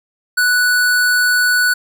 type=tone; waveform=square; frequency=1480 Hz; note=F#6; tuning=in tune; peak=-12 dBFS; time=0.37-1.74 s; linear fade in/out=10 ms; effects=none